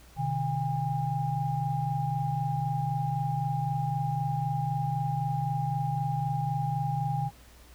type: tone cluster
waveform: sine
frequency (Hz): 128.2 / 152.1 / 809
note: C3 / D#3 / G#5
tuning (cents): -35 / -39 / -46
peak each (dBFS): -31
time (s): 0.16-7.31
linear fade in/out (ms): 50
effects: added 60 Hz sine -53 dBFS peak until 7.74 s + pink hiss -56 dBFS RMS until 7.74 s